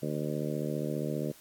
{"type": "harmonic tone", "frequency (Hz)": 75, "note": "D2", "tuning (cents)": 37, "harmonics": [2, 3, 4, 5, 6, 7, 8], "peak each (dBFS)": [-35, -37, -38, -39, -40, -40, -41], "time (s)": [0.02, 1.32], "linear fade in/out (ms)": 10, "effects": ["white hiss -56 dBFS RMS until 1.4 s", "AAC 64 kbps"]}